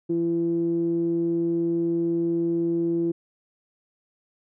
sawtooth tone with low-pass filter, 168.5 Hz, E3, 38 cents sharp, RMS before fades -24 dBFS, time 0.09-3.12 s, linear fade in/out 10 ms, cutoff 350 Hz, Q 9, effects none

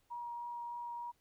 sine tone with vibrato, 952 Hz, A#5, 36 cents sharp, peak -40 dBFS, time 0.1-1.12 s, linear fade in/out 20 ms, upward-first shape triangle, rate 3.3 Hz, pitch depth 9 cents each way, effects pink hiss -75 dBFS RMS until 1.2 s

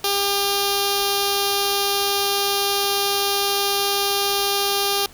5% pulse tone with notch filter, 400.3 Hz, G4, 36 cents sharp, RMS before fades -21 dBFS, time 0.04-5.06 s, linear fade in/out 2 ms, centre 1900 Hz, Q 1, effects pink hiss -46 dBFS RMS until 5.13 s

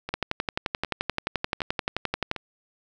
two click trains, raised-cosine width 0.3 ms, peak -9 / -17 dBFS, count 26 / 4, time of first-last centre 0.14-2.314 / 0.09-2.363 s, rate 11.5 / 1.32 Hz, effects none

